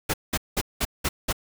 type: noise bursts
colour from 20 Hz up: pink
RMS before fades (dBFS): -24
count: 6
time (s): 0.09-1.328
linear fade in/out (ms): 10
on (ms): 48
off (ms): 190
effects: none